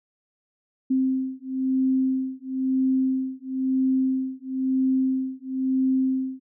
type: beating tone pair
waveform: sine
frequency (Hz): 261.6 / 262.6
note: C4 / C4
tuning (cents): 0 / +6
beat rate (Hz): 1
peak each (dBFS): -24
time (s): 0.9-6.4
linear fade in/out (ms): 10
effects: none